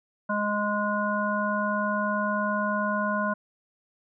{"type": "harmonic tone", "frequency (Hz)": 207.7, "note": "G#3", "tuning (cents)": 0, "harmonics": [1, 3, 5, 7], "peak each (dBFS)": [-29, -30, -29, -30], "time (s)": [0.29, 3.34], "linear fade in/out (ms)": 10, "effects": []}